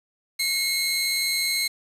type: tone pair together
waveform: sawtooth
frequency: 2167 / 4091 Hz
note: C#7 / C8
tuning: -40 / -40 cents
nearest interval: major seventh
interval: 1100 cents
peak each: -22 dBFS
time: 0.39-1.68 s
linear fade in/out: 10 ms
effects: resampled to 32000 Hz + 7-bit